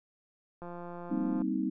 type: click train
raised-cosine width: 1 ms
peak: -30 dBFS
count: 140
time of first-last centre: 0.62-1.419 s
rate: 174 Hz
type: chord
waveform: sine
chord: C minor seventh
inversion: second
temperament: just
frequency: 196.22 / 235.5 / 261.6 / 314 Hz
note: G3 / Bb3 / C4 / Eb4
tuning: +2 / +18 / 0 / +16 cents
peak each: -34 / -37 / -33 / -33 dBFS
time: 1.1-1.7 s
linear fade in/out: 10 ms
effects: none